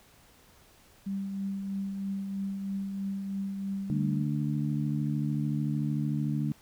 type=tone with tremolo; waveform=sine; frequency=196 Hz; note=G3; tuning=in tune; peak=-29 dBFS; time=1.06-4.23 s; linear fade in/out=10 ms; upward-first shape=triangle; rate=3.1 Hz; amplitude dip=40%
type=harmonic tone; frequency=73.42 Hz; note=D2; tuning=in tune; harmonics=2 / 3 / 4; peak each=-29 / -32 / -35 dBFS; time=3.9-6.52 s; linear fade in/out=0 ms
effects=pink hiss -59 dBFS RMS until 6.61 s